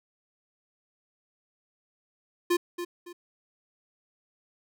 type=tone with echo; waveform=square; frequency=349.8 Hz; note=F4; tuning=3 cents sharp; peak=-22 dBFS; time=2.5-2.57 s; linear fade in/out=10 ms; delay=280 ms; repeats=2; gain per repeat=-10 dB; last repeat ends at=3.13 s; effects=none